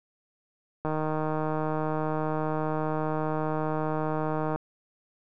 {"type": "click train", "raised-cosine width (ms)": 1, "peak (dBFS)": -16, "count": 576, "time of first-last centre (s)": [0.85, 4.56], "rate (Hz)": 155, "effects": []}